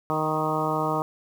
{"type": "harmonic tone with a mistuned harmonic", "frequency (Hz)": 155.56, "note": "D#3", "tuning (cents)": 0, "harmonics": [1, 2, 3, 4, 5, 6, 7, 8], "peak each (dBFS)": [-31, -31, -31, -31, -31, -31, -31, -31], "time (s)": [0.1, 1.02], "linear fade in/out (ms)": 0, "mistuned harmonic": 6, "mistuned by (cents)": 16, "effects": ["8-bit"]}